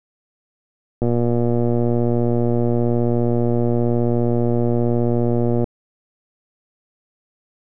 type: click train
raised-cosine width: 2 ms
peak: -7 dBFS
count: 551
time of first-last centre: 1.02-5.642 s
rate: 119 Hz
effects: none